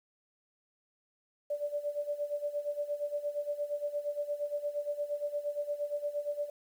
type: tone with tremolo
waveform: sine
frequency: 584 Hz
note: D5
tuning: 10 cents flat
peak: -29 dBFS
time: 1.5-6.5 s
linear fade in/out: 5 ms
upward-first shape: sine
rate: 8.6 Hz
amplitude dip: 80%
effects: 10-bit